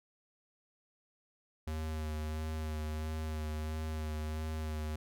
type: tone with vibrato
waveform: square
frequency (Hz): 77.78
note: D#2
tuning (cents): 0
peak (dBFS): -36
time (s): 1.67-4.96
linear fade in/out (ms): 5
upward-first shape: sine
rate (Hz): 1.5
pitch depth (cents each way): 21
effects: none